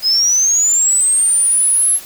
sine linear sweep, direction up, 4978 to 11175 Hz, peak -10 dBFS, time 0.02-2 s, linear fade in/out 50 ms, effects white hiss -35 dBFS RMS until 2.05 s

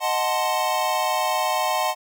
square chord, D# diminished seventh, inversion none, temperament equal, 622.3 / 740 / 880 / 1046.5 Hz, D#5 / F#5 / A5 / C6, 0 / 0 / 0 / 0 cents, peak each -28 / -26 / -27 / -27 dBFS, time 0-1.95 s, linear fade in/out 50 ms, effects none

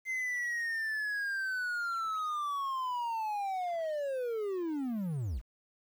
triangle linear sweep, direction down, 2081 to 43.65 Hz, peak -30 dBFS, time 0.05-5.42 s, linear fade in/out 50 ms, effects 10-bit

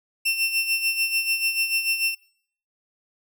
sawtooth tone with tremolo, 2700 Hz, E7, 41 cents sharp, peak -16 dBFS, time 0.25-2.15 s, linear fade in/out 10 ms, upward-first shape sine, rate 6.8 Hz, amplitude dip 65%, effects noise-tail reverb RT60 0.6 s tail -22 dB re dry

